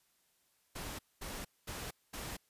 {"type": "noise bursts", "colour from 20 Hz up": "pink", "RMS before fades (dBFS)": -43, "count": 4, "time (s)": [0.75, 2.37], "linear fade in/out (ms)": 10, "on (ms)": 240, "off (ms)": 220, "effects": ["white hiss -74 dBFS RMS until 2.49 s", "resampled to 32000 Hz"]}